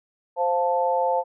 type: chord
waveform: sine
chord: F major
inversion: second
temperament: equal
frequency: 523.3 / 698.5 / 880 Hz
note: C5 / F5 / A5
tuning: 0 / 0 / 0 cents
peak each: -23 / -26 / -23 dBFS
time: 0.36-1.24 s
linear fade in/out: 50 ms
effects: none